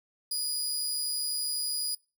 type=tone; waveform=20% pulse; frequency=4914 Hz; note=D#8; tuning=22 cents flat; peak=-23 dBFS; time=0.31-1.95 s; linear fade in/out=5 ms; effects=noise-tail reverb RT60 0.3 s tail -24 dB re dry